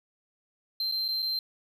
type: tone with dropouts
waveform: triangle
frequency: 4133 Hz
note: C8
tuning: 22 cents flat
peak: -26 dBFS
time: 0.8-1.39 s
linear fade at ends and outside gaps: 2 ms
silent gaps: 0.915-0.921 / 1.081-1.086 / 1.222-1.226 s
effects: none